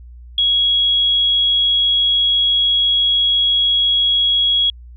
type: tone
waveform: sine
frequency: 3322 Hz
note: G#7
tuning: in tune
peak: -12 dBFS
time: 0.38-4.7 s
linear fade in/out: 2 ms
effects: added 60 Hz sine -35 dBFS peak until 4.96 s